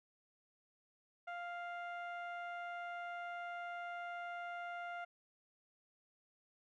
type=tone with low-pass filter; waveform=15% pulse; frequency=698.5 Hz; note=F5; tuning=in tune; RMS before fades=-45 dBFS; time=1.27-5.05 s; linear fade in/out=10 ms; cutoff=1500 Hz; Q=0.77; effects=none